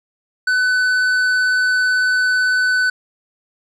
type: tone with tanh clipping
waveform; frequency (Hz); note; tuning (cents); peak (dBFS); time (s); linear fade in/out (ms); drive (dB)
sine; 1503; F#6; +27; -15; 0.47-2.9; 5; 9
effects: none